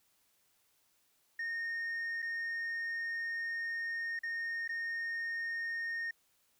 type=tone with dropouts; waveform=sine; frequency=1842 Hz; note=A#6; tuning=21 cents flat; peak=-32 dBFS; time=1.39-6.11 s; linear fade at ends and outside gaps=5 ms; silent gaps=2.221-2.225 / 4.191-4.233 / 4.678-4.691 s; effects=tanh soft clip ceiling -34 dBFS + white hiss -73 dBFS RMS until 6.59 s